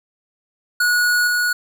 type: tone with level steps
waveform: square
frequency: 1458 Hz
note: F#6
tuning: 26 cents flat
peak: -15 / -17 dBFS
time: 0.8-1.53 s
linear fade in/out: 5 ms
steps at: 1.27 s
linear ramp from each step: 5 ms
effects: none